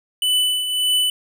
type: tone with tremolo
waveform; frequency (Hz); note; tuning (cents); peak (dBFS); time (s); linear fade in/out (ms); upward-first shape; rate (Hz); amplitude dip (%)
square; 2990; F#7; +17; -15; 0.22-1.1; 2; triangle; 1.7; 60
effects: none